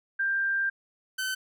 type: tone pair in turn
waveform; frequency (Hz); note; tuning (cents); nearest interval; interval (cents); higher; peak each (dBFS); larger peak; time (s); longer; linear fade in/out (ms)
sine / sawtooth; 1586 / 1526.2; G6 / G6; +20 / -47; minor second; 67; first; -24 / -25; first; 0.19-0.7 / 1.18-1.35; first; 10
effects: none